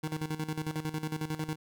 25% pulse tone with tremolo, 155.56 Hz, D#3, in tune, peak -27 dBFS, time 0.03-1.56 s, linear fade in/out 10 ms, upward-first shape square, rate 11 Hz, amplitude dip 75%, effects none

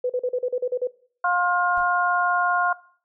sine tone bursts, 498.2 Hz, B4, 15 cents sharp, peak -20 dBFS, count 9, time 0.04-0.873 s, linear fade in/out 5 ms, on 57 ms, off 40 ms
harmonic tone, 354.9 Hz, F4, 28 cents sharp, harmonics 2 / 3 / 4, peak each -23 / -23 / -23 dBFS, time 1.24-2.73 s, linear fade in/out 5 ms
brown noise with exponential decay, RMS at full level -36 dBFS, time 1.77-1.95 s, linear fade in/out 0 ms, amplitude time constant 38 ms
effects noise-tail reverb RT60 0.5 s tail -20 dB re dry

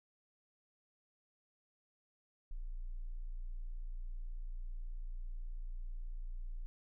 sine tone, 29.14 Hz, A#0, in tune, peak -39 dBFS, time 2.51-6.66 s, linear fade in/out 0 ms, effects none

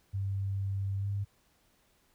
sine tone with pitch glide, 98 to 100.35 Hz, G2 to G2, 0 to +41 cents, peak -30 dBFS, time 0.13-1.25 s, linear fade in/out 20 ms, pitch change +41 cents, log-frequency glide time 0.98-1.07 s, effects pink hiss -69 dBFS RMS until 2.14 s

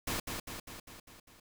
pink noise with echo, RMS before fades -35 dBFS, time 0.07-0.2 s, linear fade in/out 5 ms, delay 200 ms, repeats 6, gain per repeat -4 dB, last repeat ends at 1.4 s, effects none

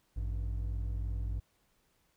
triangle tone pair together, 54.72 / 97.7 Hz, A1 / G2, -9 / -5 cents, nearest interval minor seventh, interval 1004 cents, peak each -31 / -38 dBFS, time 0.16-1.4 s, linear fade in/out 10 ms, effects pink hiss -73 dBFS RMS until 2.16 s

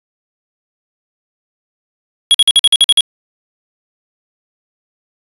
square tone bursts, 3322 Hz, G#7, in tune, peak -5 dBFS, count 9, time 2.31-3.007 s, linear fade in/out 0 ms, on 33 ms, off 50 ms, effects resampled to 24000 Hz

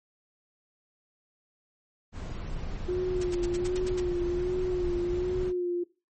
brown noise, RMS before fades -35 dBFS, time 2.12-5.53 s, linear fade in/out 50 ms
sine tone with vibrato, 358.3 Hz, F4, 44 cents sharp, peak -26 dBFS, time 2.88-5.84 s, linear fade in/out 10 ms, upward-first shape sine, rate 1.3 Hz, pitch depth 39 cents each way
white noise bursts, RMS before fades -38 dBFS, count 8, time 3.21-4.003 s, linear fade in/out 5 ms, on 30 ms, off 79 ms
effects noise-tail reverb RT60 0.3 s tail -20 dB re dry + MP3 32 kbps

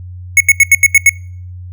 square tone bursts, 2200 Hz, C#7, 14 cents flat, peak -3 dBFS, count 7, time 0.37-1.094 s, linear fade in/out 2 ms, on 34 ms, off 81 ms, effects noise-tail reverb RT60 0.5 s tail -25 dB re dry + added 90 Hz sine -26 dBFS peak until 1.72 s

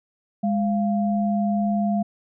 sine tone pair together, 205.8 / 692.2 Hz, G#3 / F5, -16 / -16 cents, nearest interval octave + major sixth, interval 2100 cents, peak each -20 / -26 dBFS, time 0.43-2.03 s, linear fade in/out 10 ms, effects none

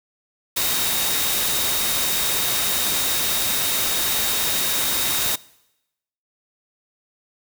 sine tone in noise, 3735 Hz, A#7, 3 cents sharp, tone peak -29 dBFS, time 0.56-5.36 s, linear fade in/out 10 ms, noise white, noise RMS -22 dBFS, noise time 0.56-5.36 s, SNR -10 dB, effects noise-tail reverb RT60 0.9 s tail -22 dB re dry

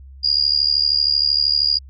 sine tone with amplitude modulation, 4841 Hz, D#8, 48 cents flat, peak -10 dBFS, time 0.23-1.79 s, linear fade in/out 20 ms, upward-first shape sine, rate 72.9 Hz, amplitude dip 90%, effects added 67 Hz sine -37 dBFS peak until 1.89 s + MP3 64 kbps

